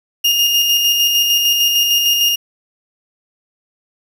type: tone with tremolo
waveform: 35% pulse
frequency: 2833 Hz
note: F7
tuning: 24 cents sharp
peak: -9 dBFS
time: 0.24-2.36 s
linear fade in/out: 10 ms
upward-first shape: square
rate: 6.6 Hz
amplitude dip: 30%
effects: 7-bit